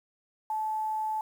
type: tone with quantisation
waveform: sine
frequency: 868 Hz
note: A5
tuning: 24 cents flat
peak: -28 dBFS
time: 0.5-1.21 s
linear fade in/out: 2 ms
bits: 9
effects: none